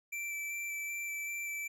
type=tone with vibrato; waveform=square; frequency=2333 Hz; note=D7; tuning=12 cents flat; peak=-37 dBFS; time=0.12-1.68 s; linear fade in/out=10 ms; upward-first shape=square; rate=2.6 Hz; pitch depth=9 cents each way; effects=none

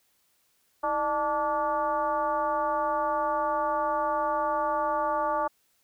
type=tone with frequency modulation; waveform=sine; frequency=880 Hz; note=A5; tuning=in tune; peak=-24 dBFS; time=0.83-5.48 s; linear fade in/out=10 ms; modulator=279 Hz; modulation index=1.3; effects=white hiss -69 dBFS RMS until 5.83 s

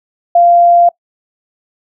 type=tone; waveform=sine; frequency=693 Hz; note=F5; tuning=14 cents flat; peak=-4 dBFS; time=0.35-0.89 s; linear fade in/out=5 ms; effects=noise-tail reverb RT60 0.1 s tail -23 dB re dry

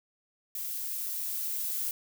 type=noise with level ramp; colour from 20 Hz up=violet; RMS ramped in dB=-36 to -32 dBFS; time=0.55-1.91 s; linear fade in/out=2 ms; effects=none

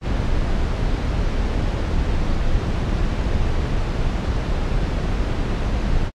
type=noise; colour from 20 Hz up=brown; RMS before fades=-20 dBFS; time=0.01-6.11 s; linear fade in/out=50 ms; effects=low-pass 5000 Hz 12 dB/octave + AAC 64 kbps

